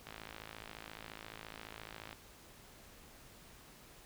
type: click train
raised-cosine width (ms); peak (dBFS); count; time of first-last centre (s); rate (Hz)
0.3; -30; 113; 0.07-2.129; 54.4
effects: pink hiss -58 dBFS RMS until 4.05 s